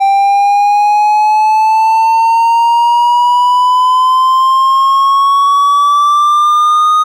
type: exponential sweep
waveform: triangle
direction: up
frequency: 784 to 1244.5 Hz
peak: -4 dBFS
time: 0-7.04 s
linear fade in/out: 20 ms
effects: none